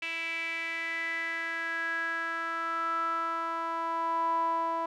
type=tone with band-pass filter sweep; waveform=sawtooth; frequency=330.8 Hz; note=E4; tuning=6 cents sharp; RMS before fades=-32 dBFS; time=0.02-4.86 s; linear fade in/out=5 ms; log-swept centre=2500 to 890 Hz; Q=7.3; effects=none